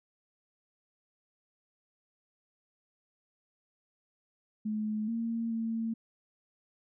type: tone with pitch steps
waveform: sine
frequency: 214.3 / 229.5 / 226.3 Hz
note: A3 / A#3 / A3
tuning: -45 / -27 / +49 cents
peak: -30 dBFS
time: 4.65-5.94 s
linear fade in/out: 10 ms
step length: 430 ms
effects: none